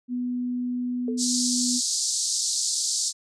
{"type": "tone", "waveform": "sine", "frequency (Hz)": 246.9, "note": "B3", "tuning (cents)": 0, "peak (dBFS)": -25, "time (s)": [0.08, 1.81], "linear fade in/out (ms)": 50}
{"type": "tone with exponential decay", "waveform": "sine", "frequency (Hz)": 440, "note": "A4", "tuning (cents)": 0, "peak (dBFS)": -26, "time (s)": [1.08, 1.31], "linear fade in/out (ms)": 2, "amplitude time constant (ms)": 50}
{"type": "band-pass noise", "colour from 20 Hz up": "white", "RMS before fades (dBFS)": -26, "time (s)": [1.17, 3.13], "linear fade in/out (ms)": 50, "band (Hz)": [4200, 8400], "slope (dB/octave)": 48}
{"effects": []}